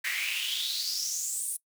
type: noise with high-pass filter sweep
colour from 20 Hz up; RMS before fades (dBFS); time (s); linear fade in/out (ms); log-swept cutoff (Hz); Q
pink; -32; 0.04-1.57; 10; 1900 to 9900; 6.4
effects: noise-tail reverb RT60 0.1 s tail -21 dB re dry